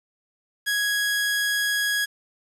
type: tone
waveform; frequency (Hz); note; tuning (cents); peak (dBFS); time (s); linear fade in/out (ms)
sawtooth; 1661.2; G#6; 0; -18; 0.66-2.06; 20
effects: resampled to 32000 Hz + 8-bit